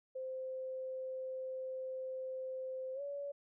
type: tone with pitch glide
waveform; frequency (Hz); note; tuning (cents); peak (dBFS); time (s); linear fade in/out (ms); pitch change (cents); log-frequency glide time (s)
sine; 520 to 567.1; C5 to C#5; -11 to +39; -39; 0.15-3.32; 10; +150; 2.94-3.01
effects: none